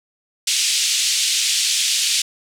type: band-pass noise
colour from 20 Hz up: pink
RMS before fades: -19 dBFS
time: 0.47-2.22 s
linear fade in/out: 5 ms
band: 2900 to 8800 Hz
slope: 24 dB/octave
effects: none